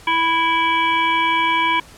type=harmonic tone; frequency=329.6 Hz; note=E4; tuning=in tune; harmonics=1 / 3 / 5 / 7 / 9 / 10; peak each=-29 / -17 / -27 / -20 / -29 / -28 dBFS; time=0.07-1.8 s; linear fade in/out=5 ms; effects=pink hiss -44 dBFS RMS until 1.97 s + low-pass 11000 Hz 12 dB/octave